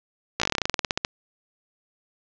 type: slowing click train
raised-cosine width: 0.2 ms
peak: -5 dBFS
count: 18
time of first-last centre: 0.4-1.049 s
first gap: 16 ms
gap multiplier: 1.1
effects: resampled to 16000 Hz + 7-bit